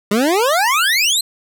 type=exponential sweep; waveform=25% pulse; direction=up; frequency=196 to 4213 Hz; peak=-9 dBFS; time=0.11-1.21 s; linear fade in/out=5 ms; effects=none